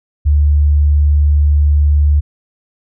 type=tone; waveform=sine; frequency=73.42 Hz; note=D2; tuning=in tune; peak=-7 dBFS; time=0.25-2.21 s; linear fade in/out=20 ms; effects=none

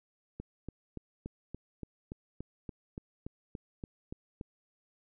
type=click train; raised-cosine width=3 ms; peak=-27 dBFS; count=15; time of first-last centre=0.4-4.411 s; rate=3.49 Hz; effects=none

